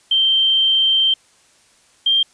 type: tone pair in turn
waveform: sine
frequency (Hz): 3136 / 3178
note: G7 / G7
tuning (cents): 0 / +23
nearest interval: unison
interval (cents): 23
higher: second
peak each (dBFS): -12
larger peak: neither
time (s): 0.11-1.14 / 2.06-2.23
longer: first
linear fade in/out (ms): 5
effects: white hiss -54 dBFS RMS until 2.33 s + resampled to 22050 Hz